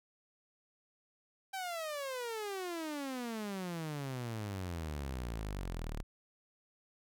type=exponential sweep; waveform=sawtooth; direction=down; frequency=784 to 34.93 Hz; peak=-34 dBFS; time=1.53-6.03 s; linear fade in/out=10 ms; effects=none